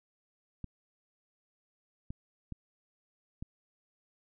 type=clicks; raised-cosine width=5 ms; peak=-27 dBFS; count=4; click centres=0.643 / 2.105 / 2.523 / 3.425 s; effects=none